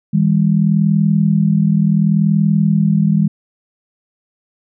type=tone pair together; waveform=sine; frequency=160.8 / 201.5 Hz; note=E3 / G3; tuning=-43 / +48 cents; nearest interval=major third; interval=391 cents; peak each=-13 dBFS; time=0.13-3.28 s; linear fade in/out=10 ms; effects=none